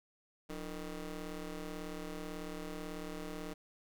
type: ring-modulated tone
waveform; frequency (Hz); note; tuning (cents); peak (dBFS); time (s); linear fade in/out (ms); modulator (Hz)
20% pulse; 158.1; D#3; +28; -33; 0.49-3.54; 10; 139
effects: none